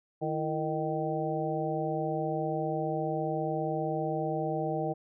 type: harmonic tone with a mistuned harmonic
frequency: 154.9 Hz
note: D#3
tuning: 7 cents flat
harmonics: 1 / 2 / 3 / 4 / 5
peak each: -35 / -35 / -35 / -35 / -35 dBFS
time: 0.21-4.94 s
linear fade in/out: 20 ms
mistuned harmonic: 2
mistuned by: +110 cents
effects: none